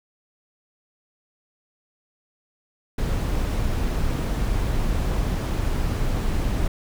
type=noise; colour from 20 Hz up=brown; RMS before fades=-23 dBFS; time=2.98-6.68 s; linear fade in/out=5 ms; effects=none

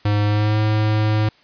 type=tone with pitch glide; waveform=square; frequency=103.83 to 107.43 Hz; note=G#2 to A2; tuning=0 to -41 cents; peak=-16 dBFS; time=0.05-1.29 s; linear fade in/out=5 ms; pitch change=+59 cents; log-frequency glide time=0.24-0.59 s; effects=white hiss -53 dBFS RMS until 1.43 s + resampled to 11025 Hz

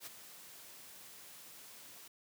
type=noise with ADSR envelope; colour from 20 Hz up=white; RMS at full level=-45 dBFS; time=0-2.08 s; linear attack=65 ms; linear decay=16 ms; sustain=-9 dB; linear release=5 ms; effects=high-pass 100 Hz 12 dB/octave

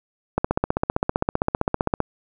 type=click train; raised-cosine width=1 ms; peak=-5 dBFS; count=26; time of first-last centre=0.38-2.003 s; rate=15.4 Hz; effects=none

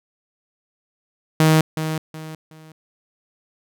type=tone with echo; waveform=sawtooth; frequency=157.5 Hz; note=D#3; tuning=21 cents sharp; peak=-8 dBFS; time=1.4-1.61 s; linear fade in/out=2 ms; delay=370 ms; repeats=3; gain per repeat=-10 dB; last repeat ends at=2.72 s; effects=none

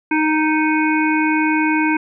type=harmonic tone with a mistuned harmonic; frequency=310.2 Hz; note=D#4; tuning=5 cents flat; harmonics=1 / 3 / 5 / 7 / 8; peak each=-16 / -21 / -23 / -24 / -25 dBFS; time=0.11-1.97 s; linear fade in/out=5 ms; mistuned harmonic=7; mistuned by=+26 cents; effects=none

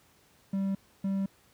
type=tone pair in turn; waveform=triangle; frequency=194.8 / 194.8 Hz; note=G3 / G3; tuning=-11 / -11 cents; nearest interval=unison; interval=0 cents; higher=neither; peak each=-25 dBFS; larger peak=neither; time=0.53-0.75 / 1.04-1.26 s; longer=neither; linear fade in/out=5 ms; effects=pink hiss -63 dBFS RMS until 1.53 s + high-pass 60 Hz 12 dB/octave

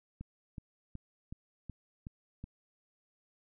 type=click train; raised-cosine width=5 ms; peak=-30 dBFS; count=7; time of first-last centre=0.21-2.44 s; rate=2.69 Hz; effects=none

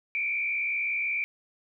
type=tone with frequency modulation; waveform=sine; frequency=2344 Hz; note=D7; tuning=4 cents flat; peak=-26 dBFS; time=0.15-1.24 s; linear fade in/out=0 ms; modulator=65.8 Hz; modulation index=1.3; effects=none

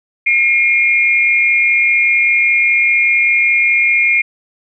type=tone pair together; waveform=sine; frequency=2148 / 2403 Hz; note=C7 / D7; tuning=+45 / +39 cents; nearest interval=major second; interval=194 cents; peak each=-12 dBFS; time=0.26-4.22 s; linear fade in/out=10 ms; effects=none

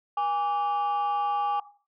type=tone pair together; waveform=sine; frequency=820.2 / 1160 Hz; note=G#5 / D6; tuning=-22 / -22 cents; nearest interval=tritone; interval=600 cents; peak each=-23 / -27 dBFS; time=0.17-1.6 s; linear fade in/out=5 ms; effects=noise-tail reverb RT60 0.4 s tail -17 dB re dry + tanh soft clip ceiling -21 dBFS

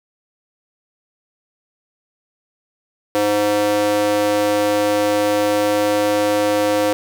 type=tone with high-pass filter; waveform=square; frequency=103.83 Hz; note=G#2; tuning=in tune; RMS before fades=-17 dBFS; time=3.15-6.93 s; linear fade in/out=0 ms; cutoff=430 Hz; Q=4.6; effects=none

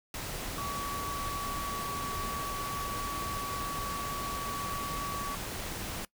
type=tone in noise; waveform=sine; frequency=1135 Hz; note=C#6; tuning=41 cents sharp; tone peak=-35 dBFS; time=0.58-5.35 s; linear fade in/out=2 ms; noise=pink; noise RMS=-38 dBFS; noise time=0.14-6.05 s; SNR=0 dB; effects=noise-tail reverb RT60 0.1 s tail -21 dB re dry

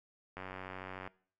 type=click train; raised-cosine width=0.5 ms; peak=-28 dBFS; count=67; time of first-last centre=0.37-1.075 s; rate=93.6 Hz; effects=noise-tail reverb RT60 0.5 s tail -21 dB re dry

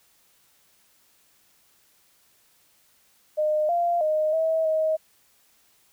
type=tone with pitch steps; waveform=sine; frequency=611 / 692 / 618 / 644 / 631 Hz; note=D#5 / F5 / D#5 / E5 / D#5; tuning=-32 / -16 / -12 / -41 / +24 cents; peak=-20 dBFS; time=3.37-4.97 s; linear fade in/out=20 ms; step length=320 ms; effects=white hiss -62 dBFS RMS until 5.92 s

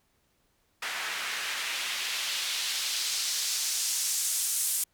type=noise with band-pass filter sweep; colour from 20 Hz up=white; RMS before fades=-31 dBFS; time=0.82-4.84 s; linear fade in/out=5 ms; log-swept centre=1600 to 9600 Hz; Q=1.2; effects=pink hiss -71 dBFS RMS until 4.93 s

